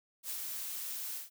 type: noise with ADSR envelope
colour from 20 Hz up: blue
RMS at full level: -38 dBFS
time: 0.23-1.3 s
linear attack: 66 ms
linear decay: 82 ms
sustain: -2 dB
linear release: 140 ms
effects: none